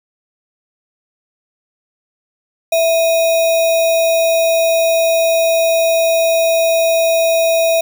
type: tone with sample-and-hold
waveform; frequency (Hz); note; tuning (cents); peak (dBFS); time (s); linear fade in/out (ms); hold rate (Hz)
sine; 659; E5; -1; -10; 2.72-7.81; 5; 3150
effects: none